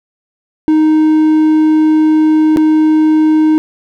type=tone with dropouts; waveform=triangle; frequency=311.1 Hz; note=D#4; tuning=in tune; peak=-4 dBFS; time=0.68-3.58 s; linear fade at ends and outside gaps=0 ms; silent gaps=2.562-2.571 s; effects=none